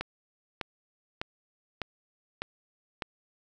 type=click train; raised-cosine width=0.3 ms; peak=-16 dBFS; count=6; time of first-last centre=0.01-3.022 s; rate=1.66 Hz; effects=none